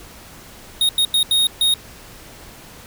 square tone bursts at uneven times, 3729 Hz, A#7, in tune, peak -14 dBFS, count 5, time 0.81-0.89 / 0.98-1.05 / 1.14-1.23 / 1.31-1.47 / 1.61-1.74 s, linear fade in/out 2 ms, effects pink hiss -41 dBFS RMS until 2.86 s

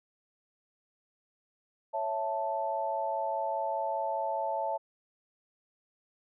sine chord, A major, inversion first, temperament equal, 554.4 / 659.3 / 880 Hz, C#5 / E5 / A5, 0 / 0 / 0 cents, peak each -36 / -34 / -32 dBFS, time 1.93-4.78 s, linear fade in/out 20 ms, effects none

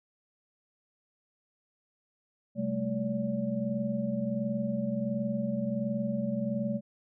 sine tone cluster, 130.1 / 196.4 / 217.8 / 573 Hz, C3 / G3 / A3 / D5, -9 / +4 / -17 / -43 cents, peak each -38 / -34 / -31 / -36 dBFS, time 2.55-6.81 s, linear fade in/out 50 ms, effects none

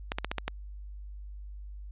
clicks, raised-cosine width 0.3 ms, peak -14 dBFS, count 6, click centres 0.119 / 0.185 / 0.246 / 0.315 / 0.383 / 0.48 s, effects added 50 Hz sine -40 dBFS peak until 1.91 s + resampled to 8000 Hz

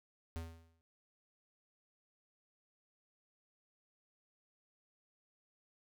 square tone with exponential decay, 82.41 Hz, E2, in tune, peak -38 dBFS, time 0.36-0.81 s, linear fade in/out 0 ms, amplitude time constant 96 ms, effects none

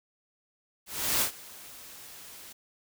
white noise with ADSR envelope, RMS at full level -25 dBFS, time 0.86-2.53 s, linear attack 350 ms, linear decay 100 ms, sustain -22 dB, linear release 9 ms, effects none

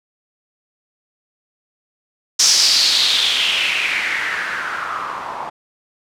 blue noise with low-pass filter sweep, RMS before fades -18 dBFS, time 2.39-5.5 s, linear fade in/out 10 ms, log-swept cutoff 5800 to 890 Hz, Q 4.4, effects none

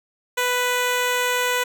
10% pulse tone, 495.1 Hz, B4, 4 cents sharp, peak -11 dBFS, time 0.37-1.64 s, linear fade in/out 10 ms, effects none

